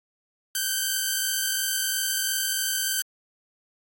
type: tone pair together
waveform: 5% pulse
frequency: 1516 / 1578.7 Hz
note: F#6 / G6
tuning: +42 / +12 cents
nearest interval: minor second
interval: 70 cents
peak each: -16 dBFS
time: 0.55-3.02 s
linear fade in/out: 2 ms
effects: AAC 48 kbps